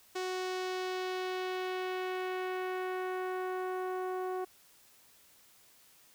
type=tone with low-pass filter sweep; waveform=sawtooth; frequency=370 Hz; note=F#4; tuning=in tune; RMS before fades=-36 dBFS; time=0.15-4.45 s; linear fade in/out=10 ms; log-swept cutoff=6500 to 1000 Hz; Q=1.1; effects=white hiss -62 dBFS RMS until 6.14 s